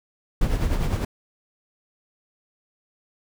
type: noise with tremolo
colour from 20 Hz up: brown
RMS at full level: -20 dBFS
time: 0.41-1.05 s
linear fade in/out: 5 ms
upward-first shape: sine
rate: 9.9 Hz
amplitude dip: 55%
effects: none